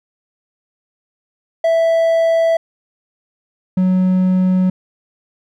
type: tone pair in turn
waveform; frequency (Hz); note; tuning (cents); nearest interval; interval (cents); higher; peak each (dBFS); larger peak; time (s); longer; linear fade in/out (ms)
triangle; 659.3 / 185.01; E5 / F#3; 0 / 0; octave + minor seventh; 2200; first; -9; neither; 1.64-2.57 / 3.77-4.7; neither; 5
effects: none